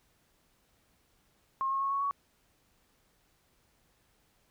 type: tone with pitch steps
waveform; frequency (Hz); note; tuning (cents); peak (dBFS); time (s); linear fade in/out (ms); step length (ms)
sine; 1073 / 1084.8 / 1096.8 / 1108.9 / 1121.2; C6 / C#6 / C#6 / C#6 / C#6; +43 / -38 / -19 / 0 / +19; -28; 1.61-2.11; 0; 100
effects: pink hiss -70 dBFS RMS until 4.5 s